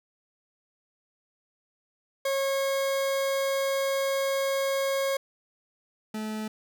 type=tone pair in turn; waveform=40% pulse; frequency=545 / 216.3 Hz; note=C#5 / A3; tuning=-29 / -29 cents; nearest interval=octave + major third; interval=1600 cents; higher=first; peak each=-24 / -30 dBFS; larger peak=first; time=2.25-5.17 / 6.14-6.48 s; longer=first; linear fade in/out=5 ms; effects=none